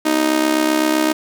sawtooth tone with amplitude modulation, 311.1 Hz, D#4, in tune, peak -7 dBFS, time 0.05-1.13 s, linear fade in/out 10 ms, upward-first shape sine, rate 67.8 Hz, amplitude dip 75%, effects none

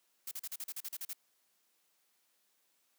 blue noise bursts, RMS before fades -41 dBFS, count 11, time 0.27-1.133 s, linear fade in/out 5 ms, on 43 ms, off 39 ms, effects white hiss -75 dBFS RMS until 2.98 s + high-pass 200 Hz 12 dB/octave

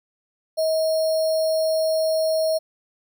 sine tone with sample-and-hold, 637 Hz, D#5, 41 cents sharp, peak -18 dBFS, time 0.57-2.59 s, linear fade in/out 20 ms, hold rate 4900 Hz, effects none

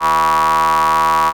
square ring-modulated tone, 77.78 Hz, D#2, in tune, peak -9 dBFS, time 0-1.33 s, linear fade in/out 50 ms, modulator 1050 Hz, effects none

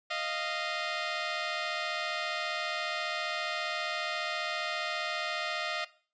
10% pulse tone pair together, 620 / 694.8 Hz, D#5 / F5, -6 / -9 cents, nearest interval major second, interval 197 cents, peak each -26 dBFS, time 0.1-5.85 s, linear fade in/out 10 ms, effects noise-tail reverb RT60 0.4 s tail -18 dB re dry + resampled to 16000 Hz

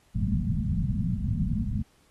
white low-pass noise, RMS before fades -27 dBFS, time 0.14-1.83 s, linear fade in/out 20 ms, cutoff 230 Hz, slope 96 dB/octave, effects pink hiss -64 dBFS RMS until 2.1 s + AAC 32 kbps

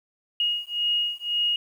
sine beating tone pair, 2872 / 2873.9 Hz, F7 / F7, +48 / +49 cents, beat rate 1.9 Hz, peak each -26 dBFS, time 0.4-1.56 s, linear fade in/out 2 ms, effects 9-bit

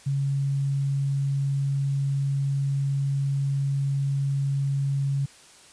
sine tone, 138.59 Hz, C#3, in tune, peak -22 dBFS, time 0.06-5.26 s, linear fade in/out 10 ms, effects white hiss -51 dBFS RMS until 5.72 s + resampled to 22050 Hz

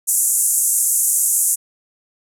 white band-pass noise, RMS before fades -17 dBFS, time 0.07-1.56 s, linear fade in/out 20 ms, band 6900 to 12000 Hz, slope 48 dB/octave, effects none

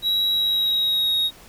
triangle tone with pitch glide, 3872 to 3764 Hz, B7 to A#7, -35 to +16 cents, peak -17 dBFS, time 0.02-1.31 s, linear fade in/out 50 ms, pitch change -49 cents, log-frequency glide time 0.31-1.17 s, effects pink hiss -47 dBFS RMS until 1.48 s

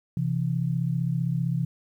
sine tone pair together, 130.81 / 166.24 Hz, C3 / E3, 0 / +15 cents, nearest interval major third, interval 415 cents, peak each -26 dBFS, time 0.17-1.65 s, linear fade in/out 2 ms, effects 10-bit

